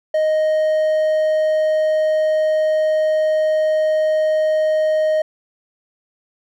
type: tone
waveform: triangle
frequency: 622.3 Hz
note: D#5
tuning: in tune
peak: -12 dBFS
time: 0.14-5.22 s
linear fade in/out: 5 ms
effects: none